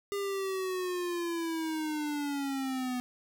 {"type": "linear sweep", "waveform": "square", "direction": "down", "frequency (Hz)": [403.9, 247.1], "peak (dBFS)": -32, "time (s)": [0.12, 3], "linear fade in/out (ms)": 0, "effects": []}